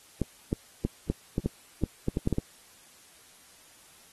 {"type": "clicks", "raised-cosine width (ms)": 3, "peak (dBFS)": -13, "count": 12, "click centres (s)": [0.217, 0.529, 0.85, 1.1, 1.381, 1.46, 1.837, 2.084, 2.171, 2.274, 2.327, 2.384], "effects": ["white hiss -56 dBFS RMS until 4.12 s", "AAC 32 kbps"]}